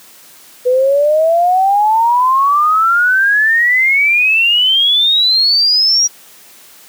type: exponential sweep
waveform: sine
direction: up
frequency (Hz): 492.1 to 5770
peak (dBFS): -8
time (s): 0.65-6.08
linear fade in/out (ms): 20
effects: white hiss -41 dBFS RMS until 6.88 s + high-pass 150 Hz 12 dB/octave